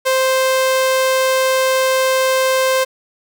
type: tone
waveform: sawtooth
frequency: 523 Hz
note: C5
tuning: 1 cent flat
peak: -9 dBFS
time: 0.05-2.85 s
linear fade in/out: 20 ms
effects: 8-bit